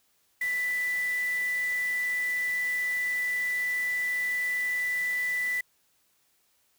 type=tone in noise; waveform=sine; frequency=1983 Hz; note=B6; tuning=7 cents sharp; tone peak=-26 dBFS; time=0.41-5.61 s; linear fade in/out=5 ms; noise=white; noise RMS=-44 dBFS; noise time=0.41-5.61 s; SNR=+15 dB; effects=white hiss -69 dBFS RMS until 6.78 s